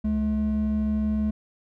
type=tone pair together; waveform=triangle; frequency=69.33 / 214.2 Hz; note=C#2 / A3; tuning=+1 / -46 cents; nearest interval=octave + minor sixth; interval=1953 cents; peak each=-26 / -20 dBFS; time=0.04-1.31 s; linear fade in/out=10 ms; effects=tanh soft clip ceiling -15 dBFS